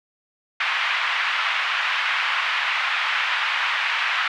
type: band-pass noise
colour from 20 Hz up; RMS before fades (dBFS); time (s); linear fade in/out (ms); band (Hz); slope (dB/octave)
white; -23; 0.6-4.28; 5; 980 to 2800; 24
effects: none